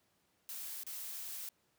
blue noise with dropouts, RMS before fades -44 dBFS, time 0.49-1.49 s, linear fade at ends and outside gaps 1 ms, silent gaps 0.834-0.866 s, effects pink hiss -75 dBFS RMS until 1.78 s + high-pass 100 Hz 12 dB/octave

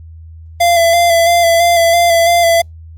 square tone with vibrato, 681 Hz, F5, 44 cents flat, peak -8 dBFS, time 0.6-2.62 s, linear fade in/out 10 ms, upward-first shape square, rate 3 Hz, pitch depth 24 cents each way, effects added 81 Hz sine -31 dBFS peak until 2.97 s + Opus 48 kbps

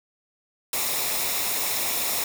white noise with comb filter, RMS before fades -26 dBFS, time 0.73-2.24 s, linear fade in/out 2 ms, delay 0.65 ms, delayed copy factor -0.5, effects none

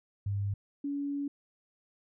sine tone pair in turn, 100.3 / 283.7 Hz, G2 / C#4, +40 / +40 cents, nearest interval octave + tritone, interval 1800 cents, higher second, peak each -29 / -31 dBFS, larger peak first, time 0.26-0.54 / 0.84-1.28 s, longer second, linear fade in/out 5 ms, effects none

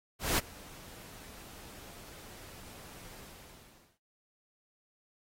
pink noise with ADSR envelope, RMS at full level -27 dBFS, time 0.19-3.99 s, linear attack 190 ms, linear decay 20 ms, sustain -24 dB, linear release 790 ms, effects AAC 48 kbps

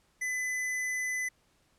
square tone, 2008 Hz, B6, 28 cents sharp, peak -31 dBFS, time 0.21-1.29 s, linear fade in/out 10 ms, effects pink hiss -69 dBFS RMS until 1.78 s + low-pass 11000 Hz 12 dB/octave

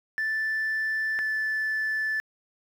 sine tone pair in turn, 1760 / 1748.9 Hz, A6 / A6, 0 / -11 cents, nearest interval unison, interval 11 cents, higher first, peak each -23 dBFS, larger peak neither, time 0.18-1.19 / 1.19-2.2 s, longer neither, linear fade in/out 0 ms, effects tanh soft clip ceiling -23 dBFS + 9-bit

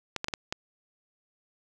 clicks, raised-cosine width 0.2 ms, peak -13 dBFS, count 5, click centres 0.163 / 0.244 / 0.284 / 0.338 / 0.525 s, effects none

